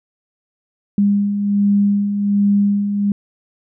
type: beating tone pair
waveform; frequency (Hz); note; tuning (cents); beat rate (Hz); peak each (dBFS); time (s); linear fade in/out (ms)
sine; 201.3 / 202.6; G3 / G#3; +46 / -43; 1.3; -22 / -13; 0.98-3.12; 2
effects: none